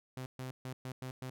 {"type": "tone bursts at uneven times", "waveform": "sawtooth", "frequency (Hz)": 129, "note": "C3", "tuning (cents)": -24, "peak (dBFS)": -36, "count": 6, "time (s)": [[0.17, 0.26], [0.39, 0.51], [0.65, 0.73], [0.85, 0.92], [1.02, 1.11], [1.22, 1.3]], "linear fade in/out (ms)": 2, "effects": []}